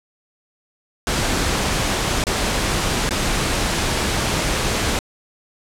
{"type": "noise with dropouts", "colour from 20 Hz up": "pink", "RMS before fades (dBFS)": -20, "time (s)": [1.07, 4.99], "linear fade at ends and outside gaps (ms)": 1, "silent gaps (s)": [[2.239, 2.268], [3.092, 3.108]], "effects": ["low-pass 9000 Hz 12 dB/octave"]}